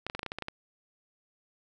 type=clicks; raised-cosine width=0.3 ms; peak=-19 dBFS; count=10; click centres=0.066 / 0.099 / 0.15 / 0.193 / 0.231 / 0.263 / 0.319 / 0.386 / 0.423 / 0.484 s; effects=none